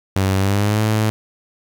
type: tone with pitch glide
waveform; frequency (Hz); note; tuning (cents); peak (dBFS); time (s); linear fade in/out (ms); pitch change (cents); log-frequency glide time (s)
sawtooth; 96 to 108.38; G2 to A2; -36 to -26; -11; 0.16-1.1; 0; +210; 0.38-0.82
effects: 7-bit